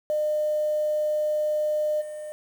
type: tone with level steps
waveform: triangle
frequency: 606 Hz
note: D#5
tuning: 46 cents flat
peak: -18 / -31 dBFS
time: 0.1-2.32 s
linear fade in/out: 0 ms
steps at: 2 s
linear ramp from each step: 20 ms
effects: tanh soft clip ceiling -20 dBFS + 8-bit